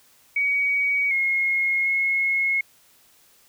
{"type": "tone with pitch steps", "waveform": "sine", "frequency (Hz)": [2257, 2156, 2170], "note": ["C#7", "C#7", "C#7"], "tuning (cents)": [31, -49, -37], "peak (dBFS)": -19, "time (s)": [0.36, 2.61], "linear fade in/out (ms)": 5, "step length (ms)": 750, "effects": ["white hiss -57 dBFS RMS until 3.48 s"]}